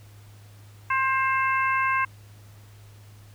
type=harmonic tone; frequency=530 Hz; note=C5; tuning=22 cents sharp; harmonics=2 / 3 / 4 / 5; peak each=-23 / -27 / -29 / -31 dBFS; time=0.9-2.05 s; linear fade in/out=5 ms; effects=added 103 Hz sine -46 dBFS peak until 3.34 s + pink hiss -56 dBFS RMS until 3.34 s